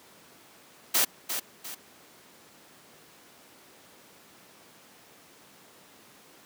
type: noise with echo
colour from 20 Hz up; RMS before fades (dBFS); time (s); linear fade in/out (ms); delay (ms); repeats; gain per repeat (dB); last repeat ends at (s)
white; -23; 0.94-1.05; 10; 350; 2; -8; 1.75
effects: pink hiss -54 dBFS RMS until 6.45 s + high-pass 200 Hz 12 dB/octave